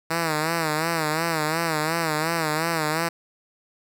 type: tone with vibrato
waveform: 5% pulse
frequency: 160 Hz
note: D#3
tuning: 49 cents sharp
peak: -11 dBFS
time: 0.1-3.09 s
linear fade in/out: 10 ms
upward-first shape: sine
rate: 2.8 Hz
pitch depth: 92 cents each way
effects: none